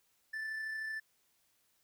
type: tone with amplitude modulation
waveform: triangle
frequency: 1760 Hz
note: A6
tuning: in tune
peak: -34 dBFS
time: 0.33-1 s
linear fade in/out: 10 ms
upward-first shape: sine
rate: 33.2 Hz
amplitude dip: 30%
effects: white hiss -74 dBFS RMS until 1.83 s